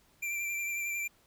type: tone with vibrato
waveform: square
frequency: 2359 Hz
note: D7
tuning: 7 cents sharp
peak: -33 dBFS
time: 0.22-1.08 s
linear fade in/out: 10 ms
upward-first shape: sine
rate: 11 Hz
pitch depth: 22 cents each way
effects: pink hiss -66 dBFS RMS until 1.26 s